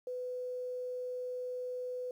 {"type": "tone with quantisation", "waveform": "sine", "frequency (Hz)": 500, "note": "B4", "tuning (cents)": 21, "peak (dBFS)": -36, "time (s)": [0.07, 2.11], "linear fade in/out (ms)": 2, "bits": 11, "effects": []}